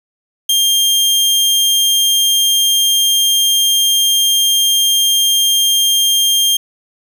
sawtooth tone, 3200 Hz, G7, 35 cents sharp, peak -7 dBFS, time 0.49-6.57 s, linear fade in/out 5 ms, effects none

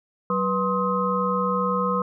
sine tone cluster, 188.3 / 490.7 / 1053 / 1265 Hz, F#3 / B4 / C6 / D#6, +31 / -11 / +11 / +28 cents, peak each -26 dBFS, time 0.3-2.02 s, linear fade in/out 2 ms, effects none

